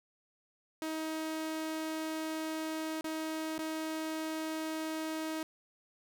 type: tone with dropouts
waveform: sawtooth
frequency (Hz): 316.4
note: D#4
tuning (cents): +29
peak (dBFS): -31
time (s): 0.82-5.43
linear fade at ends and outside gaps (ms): 1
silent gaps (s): 3.01-3.043 / 3.581-3.59
effects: none